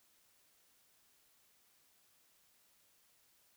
silence, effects white hiss -71 dBFS RMS until 3.56 s

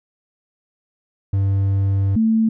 triangle / sine tone pair in turn, 98 / 222.6 Hz, G2 / A3, 0 / +20 cents, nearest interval octave + major second, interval 1420 cents, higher second, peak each -13 dBFS, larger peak neither, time 1.33-2.16 / 2.16-2.49 s, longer first, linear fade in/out 5 ms, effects none

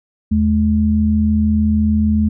sine tone pair together, 80.2 / 214.1 Hz, E2 / A3, -47 / -47 cents, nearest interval octave + perfect fourth, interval 1700 cents, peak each -16 / -13 dBFS, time 0.31-2.29 s, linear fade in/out 10 ms, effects none

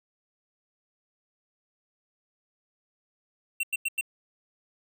square tone bursts, 2724 Hz, F7, 44 cents flat, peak -26 dBFS, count 4, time 3.6-4.011 s, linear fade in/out 5 ms, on 33 ms, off 93 ms, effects none

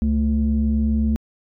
sine tone pair together, 69.3 / 220 Hz, C#2 / A3, 0 / 0 cents, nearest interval octave + minor sixth, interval 2000 cents, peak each -18 dBFS, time 0.02-1.16 s, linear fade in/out 0 ms, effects tanh soft clip ceiling -11 dBFS

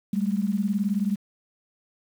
sine beating tone pair, 196 / 215 Hz, G3 / A3, 0 / -40 cents, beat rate 19 Hz, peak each -24 / -26 dBFS, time 0.13-1.16 s, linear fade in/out 5 ms, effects 8-bit

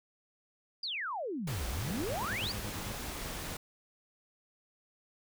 sine exponential two-way sweep, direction down then up, 4978 to 51.91 to 4978 Hz, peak -34 dBFS, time 0.83-2.52 s, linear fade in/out 5 ms, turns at 1.68 s
pink noise, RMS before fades -40 dBFS, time 1.47-3.57 s, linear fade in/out 5 ms
30% pulse tone bursts, 102.4 Hz, G#2, 24 cents flat, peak -37 dBFS, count 10, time 1.85-2.93 s, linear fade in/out 10 ms, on 72 ms, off 40 ms
effects none

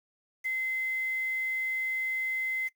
sine tone with quantisation, 2060 Hz, C7, 28 cents flat, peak -28 dBFS, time 0.44-2.69 s, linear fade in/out 20 ms, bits 8, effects noise-tail reverb RT60 0.1 s tail -19 dB re dry

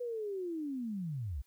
sine linear sweep, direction down, 496.1 to 56.5 Hz, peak -35 dBFS, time 0-1.42 s, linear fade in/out 10 ms, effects white hiss -73 dBFS RMS until 1.46 s

